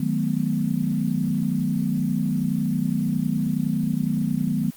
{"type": "chord", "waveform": "sine", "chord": "B dominant seventh", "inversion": "first", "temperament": "equal with one note detuned", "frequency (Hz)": [155.56, 185, 214.7, 246.9], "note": ["D#3", "F#3", "A3", "B3"], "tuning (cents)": [0, 0, -42, 0], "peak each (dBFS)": -26, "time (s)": [0, 4.71], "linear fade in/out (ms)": 5, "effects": ["white hiss -47 dBFS RMS until 4.76 s", "Opus 24 kbps"]}